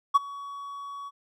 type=tone with ADSR envelope; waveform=triangle; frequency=1125 Hz; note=C#6; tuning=25 cents sharp; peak=-10 dBFS; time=0.14-1.11 s; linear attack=19 ms; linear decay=21 ms; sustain=-24 dB; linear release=37 ms; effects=tanh soft clip ceiling -10 dBFS